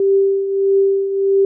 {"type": "tone with tremolo", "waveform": "sine", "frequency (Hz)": 392, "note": "G4", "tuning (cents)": 0, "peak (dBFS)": -9, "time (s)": [0, 1.45], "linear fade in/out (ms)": 2, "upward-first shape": "triangle", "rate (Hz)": 1.6, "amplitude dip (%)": 65, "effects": []}